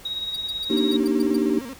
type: tone with tremolo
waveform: sine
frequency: 3793 Hz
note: A#7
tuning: 29 cents sharp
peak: -24 dBFS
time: 0.05-0.97 s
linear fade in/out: 5 ms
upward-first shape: sine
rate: 18 Hz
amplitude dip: 50%
type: tone bursts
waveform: sawtooth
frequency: 4649 Hz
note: D8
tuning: 18 cents flat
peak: -31 dBFS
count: 8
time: 0.34-1.364 s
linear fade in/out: 5 ms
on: 23 ms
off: 120 ms
type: tone with vibrato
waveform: 35% pulse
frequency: 250.6 Hz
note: B3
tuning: 25 cents sharp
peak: -31 dBFS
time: 0.69-1.74 s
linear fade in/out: 10 ms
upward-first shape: square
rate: 13 Hz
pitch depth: 130 cents each way
type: chord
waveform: sine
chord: Eb major seventh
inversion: second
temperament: just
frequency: 233.3 / 291.7 / 311.1 / 388.9 Hz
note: Bb3 / D4 / Eb4 / G4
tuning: +2 / -12 / 0 / -14 cents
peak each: -24 dBFS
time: 0.7-1.59 s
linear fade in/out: 5 ms
effects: pink hiss -46 dBFS RMS until 1.79 s